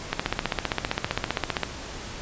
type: click train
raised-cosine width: 0.3 ms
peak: -7 dBFS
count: 24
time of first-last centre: 0.13-1.633 s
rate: 15.3 Hz
effects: pink hiss -37 dBFS RMS until 2.21 s + resampled to 16000 Hz